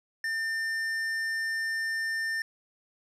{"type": "tone with tanh clipping", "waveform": "triangle", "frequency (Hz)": 1800, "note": "A6", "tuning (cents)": 39, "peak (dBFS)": -30, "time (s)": [0.24, 2.42], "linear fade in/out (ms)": 2, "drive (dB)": 15, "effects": []}